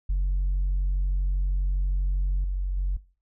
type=tone with level steps; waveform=sine; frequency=46.25 Hz; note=F#1; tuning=in tune; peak=-19 / -23 / -21 dBFS; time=0.09-2.97 s; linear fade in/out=10 ms; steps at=2.44 / 2.77 s; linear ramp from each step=2 ms; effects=noise-tail reverb RT60 0.4 s tail -21 dB re dry + tanh soft clip ceiling -20 dBFS